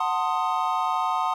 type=chord; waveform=triangle; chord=F# diminished seventh; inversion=none; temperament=equal with one note detuned; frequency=740 / 894.9 / 1046.5 / 1244.5 Hz; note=F#5 / A5 / C6 / Eb6; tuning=0 / +29 / 0 / 0 cents; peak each=-26 dBFS; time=0-1.34 s; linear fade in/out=5 ms; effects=none